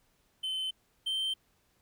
triangle tone pair in turn, 3064 / 3121 Hz, G7 / G7, -40 / -8 cents, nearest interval unison, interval 32 cents, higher second, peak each -30 / -28 dBFS, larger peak second, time 0.43-0.71 / 1.06-1.34 s, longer neither, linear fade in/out 10 ms, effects pink hiss -71 dBFS RMS until 1.81 s

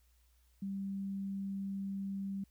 sine tone, 196 Hz, G3, in tune, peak -36 dBFS, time 0.62-2.44 s, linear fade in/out 5 ms, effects added 60 Hz sine -66 dBFS peak until 2.5 s + white hiss -75 dBFS RMS until 2.5 s

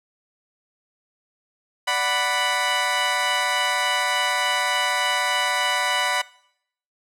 15% pulse chord, B minor, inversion first, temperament equal, 587.3 / 740 / 987.8 Hz, D5 / F#5 / B5, 0 / 0 / 0 cents, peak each -22 / -19 / -16 dBFS, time 1.87-6.22 s, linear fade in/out 10 ms, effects noise-tail reverb RT60 0.7 s tail -21 dB re dry + low-pass 10000 Hz 12 dB/octave

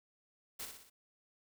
white noise with echo, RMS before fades -43 dBFS, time 0.59-0.66 s, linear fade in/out 10 ms, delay 60 ms, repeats 4, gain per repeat -5 dB, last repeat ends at 0.9 s, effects none

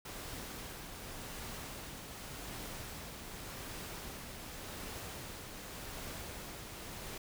pink noise with tremolo, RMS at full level -44 dBFS, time 0.05-7.18 s, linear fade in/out 5 ms, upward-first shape triangle, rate 0.87 Hz, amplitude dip 35%, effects none

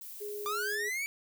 violet noise, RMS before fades -45 dBFS, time 0.01-0.75 s, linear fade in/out 2 ms
sine tone, 415.3 Hz, G#4, in tune, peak -37 dBFS, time 0.2-0.9 s, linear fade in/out 20 ms
45% pulse linear sweep, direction up, 1165 to 2307 Hz, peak -32 dBFS, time 0.46-1.06 s, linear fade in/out 0 ms
effects none

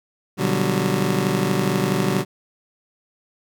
25% pulse chord, G major seventh, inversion first, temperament just, 122.5 / 147 / 183.75 / 196 Hz, B2 / D3 / F#3 / G3, -14 / +2 / -12 / 0 cents, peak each -23 / -21 / -20 / -20 dBFS, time 0.37-2.25 s, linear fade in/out 50 ms, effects none

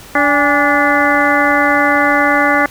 harmonic tone with a mistuned harmonic, 290 Hz, D4, 22 cents flat, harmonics 1 / 2 / 3 / 4 / 5 / 6 / 7, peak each -17 / -17 / -17 / -17 / -17 / -17 / -17 dBFS, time 0.15-2.66 s, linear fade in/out 2 ms, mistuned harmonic 3, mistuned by -94 cents, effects pink hiss -36 dBFS RMS until 2.7 s

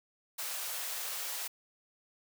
white high-pass noise, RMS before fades -38 dBFS, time 0.38-1.48 s, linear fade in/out 10 ms, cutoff 510 Hz, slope 24 dB/octave, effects none

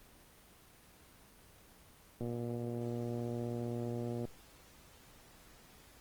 click train, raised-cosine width 2 ms, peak -27 dBFS, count 244, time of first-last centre 2.21-4.252 s, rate 119 Hz, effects pink hiss -60 dBFS RMS until 6 s + Opus 24 kbps

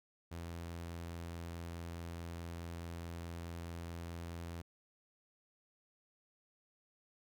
sawtooth tone, 84.7 Hz, E2, 48 cents sharp, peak -39 dBFS, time 0.31-4.62 s, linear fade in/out 10 ms, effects none

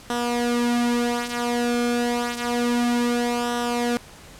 sawtooth tone with flanger, 240.2 Hz, B3, 48 cents flat, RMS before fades -23 dBFS, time 0.1-3.97 s, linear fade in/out 0 ms, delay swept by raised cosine 0.43 to 5.23 ms, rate 0.29 Hz, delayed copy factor -0.65, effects pink hiss -45 dBFS RMS until 4.39 s + low-pass 11000 Hz 12 dB/octave

